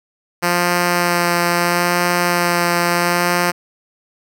5% pulse tone with vibrato, 174.61 Hz, F3, in tune, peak -3 dBFS, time 0.42-3.52 s, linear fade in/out 20 ms, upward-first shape sine, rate 0.75 Hz, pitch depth 13 cents each way, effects none

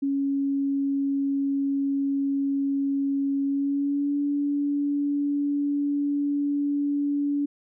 sine tone with pitch glide, 277.2 to 286.8 Hz, C#4 to D4, 0 to -41 cents, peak -22 dBFS, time 0.02-7.46 s, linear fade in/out 10 ms, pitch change +59 cents, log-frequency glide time 3.44-4.17 s, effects none

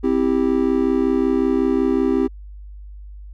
triangle chord, C major, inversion none, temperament just, 261.6 / 327 / 392.4 Hz, C4 / E4 / G4, 0 / -14 / +2 cents, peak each -17 / -19 / -18 dBFS, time 0.03-2.28 s, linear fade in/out 20 ms, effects added 50 Hz sine -34 dBFS peak until 3.33 s

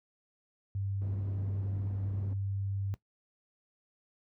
sine tone, 98.5 Hz, G2, 9 cents sharp, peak -31 dBFS, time 0.75-2.94 s, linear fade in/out 0 ms
white low-pass noise, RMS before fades -45 dBFS, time 1.01-2.34 s, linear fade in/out 10 ms, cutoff 210 Hz, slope 12 dB/octave
effects noise-tail reverb RT60 0.1 s tail -17 dB re dry + high-pass 60 Hz 12 dB/octave

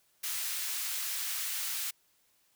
white high-pass noise, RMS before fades -35 dBFS, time 0.23-1.91 s, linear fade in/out 10 ms, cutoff 1500 Hz, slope 12 dB/octave, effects white hiss -70 dBFS RMS until 2.55 s

